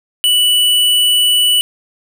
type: tone with hard clipping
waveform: sine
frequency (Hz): 2960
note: F#7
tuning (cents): 0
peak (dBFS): -10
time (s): 0.24-1.61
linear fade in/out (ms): 0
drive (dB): 17
effects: none